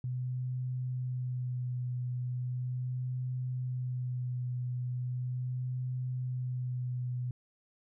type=tone with vibrato; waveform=sine; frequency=125.6 Hz; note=B2; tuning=30 cents sharp; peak=-32 dBFS; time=0.04-7.31 s; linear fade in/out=2 ms; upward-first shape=sine; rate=0.38 Hz; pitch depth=18 cents each way; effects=none